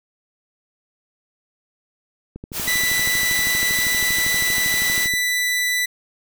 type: click train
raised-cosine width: 3 ms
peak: -20 dBFS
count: 36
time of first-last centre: 2.36-5.138 s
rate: 12.6 Hz
type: noise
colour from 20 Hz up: white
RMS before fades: -26 dBFS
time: 2.52-5.09 s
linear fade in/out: 50 ms
type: tone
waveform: sawtooth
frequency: 1981 Hz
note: B6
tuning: 5 cents sharp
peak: -15 dBFS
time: 2.67-5.86 s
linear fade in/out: 10 ms
effects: none